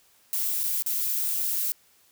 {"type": "noise with dropouts", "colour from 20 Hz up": "violet", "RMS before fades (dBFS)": -27, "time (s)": [0.33, 1.72], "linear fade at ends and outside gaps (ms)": 0, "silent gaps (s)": [[0.633, 0.638], [0.823, 0.863]], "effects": ["white hiss -61 dBFS RMS until 2.11 s"]}